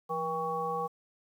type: harmonic tone with a mistuned harmonic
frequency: 159.9 Hz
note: D#3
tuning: 48 cents sharp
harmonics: 1 / 3 / 5 / 7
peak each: -42 / -35 / -35 / -34 dBFS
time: 0.09-0.88 s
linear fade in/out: 20 ms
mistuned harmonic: 1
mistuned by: +120 cents
effects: 10-bit